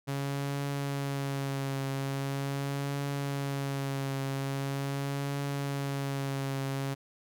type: tone with vibrato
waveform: sawtooth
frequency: 138.59 Hz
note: C#3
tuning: in tune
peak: -27 dBFS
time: 0.07-6.95 s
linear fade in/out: 20 ms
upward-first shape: triangle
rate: 0.42 Hz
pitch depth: 32 cents each way
effects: none